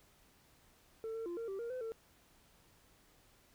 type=tone with pitch steps; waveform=sine; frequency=446.6 / 452.1 / 345.9 / 459.5 / 388.8 / 467.6 / 509 / 449.7 Hz; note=A4 / A4 / F4 / A#4 / G4 / A#4 / C5 / A4; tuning=+26 / +47 / -17 / -25 / -14 / +5 / -48 / +38 cents; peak=-36 dBFS; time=1.04-1.92 s; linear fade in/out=0 ms; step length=110 ms; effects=tanh soft clip ceiling -38 dBFS + pink hiss -67 dBFS RMS until 3.54 s